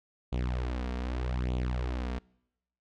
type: tone with flanger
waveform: sawtooth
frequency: 62.1 Hz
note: B1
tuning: 10 cents sharp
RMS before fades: -32 dBFS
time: 0.32-2.19 s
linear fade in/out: 10 ms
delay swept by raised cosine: 0.28 to 4.38 ms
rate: 0.82 Hz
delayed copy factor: +0.75
effects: noise-tail reverb RT60 0.9 s tail -26 dB re dry + low-pass 4000 Hz 12 dB/octave